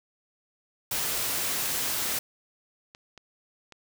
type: noise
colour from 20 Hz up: white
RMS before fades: -29 dBFS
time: 0.91-2.19 s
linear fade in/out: 5 ms
type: clicks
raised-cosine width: 0.2 ms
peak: -29 dBFS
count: 3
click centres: 2.949 / 3.177 / 3.723 s
effects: none